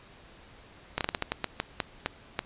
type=slowing click train; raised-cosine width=0.3 ms; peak=-11 dBFS; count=12; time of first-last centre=0.98-2.391 s; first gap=28 ms; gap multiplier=1.28; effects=pink hiss -53 dBFS RMS until 2.45 s + resampled to 8000 Hz